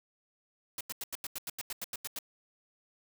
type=noise bursts; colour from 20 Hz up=white; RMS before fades=-38 dBFS; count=13; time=0.78-2.188 s; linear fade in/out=2 ms; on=28 ms; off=87 ms; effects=none